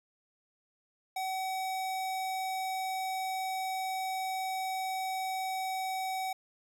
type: tone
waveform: square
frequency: 757 Hz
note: F#5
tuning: 39 cents sharp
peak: -33 dBFS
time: 1.16-6.33 s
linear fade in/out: 5 ms
effects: none